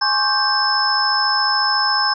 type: tone cluster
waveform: sine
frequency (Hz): 834 / 1068 / 1142 / 1570 / 5240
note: G#5 / C6 / D6 / G6 / E8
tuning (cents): +7 / +35 / -49 / +2 / -11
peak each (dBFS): -23 / -22 / -27 / -21 / -18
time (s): 0.01-2.14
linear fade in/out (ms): 10
effects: none